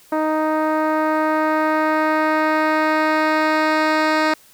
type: tone with low-pass filter sweep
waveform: 10% pulse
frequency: 311.1 Hz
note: D#4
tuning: in tune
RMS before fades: -18 dBFS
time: 0.12-4.34 s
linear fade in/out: 5 ms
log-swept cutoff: 940 to 4300 Hz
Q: 0.78
effects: white hiss -50 dBFS RMS until 4.53 s